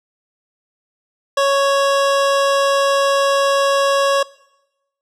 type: tone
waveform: 25% pulse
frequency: 554.4 Hz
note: C#5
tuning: in tune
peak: -9 dBFS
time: 1.37-4.23 s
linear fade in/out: 5 ms
effects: noise-tail reverb RT60 0.9 s tail -21 dB re dry + low-pass 8000 Hz 12 dB/octave